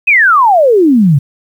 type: exponential sweep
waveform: sine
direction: down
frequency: 2607 to 130.9 Hz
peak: -4 dBFS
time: 0.07-1.19 s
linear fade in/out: 10 ms
effects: 7-bit